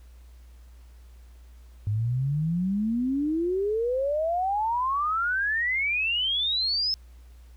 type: exponential sweep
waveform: sine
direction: up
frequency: 101.2 to 5274 Hz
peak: -23 dBFS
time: 1.87-6.94 s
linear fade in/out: 0 ms
effects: added 60 Hz sine -46 dBFS peak until 7.56 s + pink hiss -63 dBFS RMS until 7.56 s